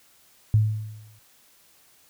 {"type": "tone with exponential decay", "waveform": "sine", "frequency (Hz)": 107.7, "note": "A2", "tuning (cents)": -37, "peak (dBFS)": -13, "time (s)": [0.54, 1.19], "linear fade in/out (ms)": 0, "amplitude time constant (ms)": 140, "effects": ["white hiss -58 dBFS RMS until 2.09 s"]}